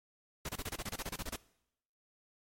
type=noise bursts; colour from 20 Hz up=pink; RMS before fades=-39 dBFS; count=14; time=0.45-1.361 s; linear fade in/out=5 ms; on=40 ms; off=27 ms; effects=noise-tail reverb RT60 0.8 s tail -21 dB re dry + MP3 64 kbps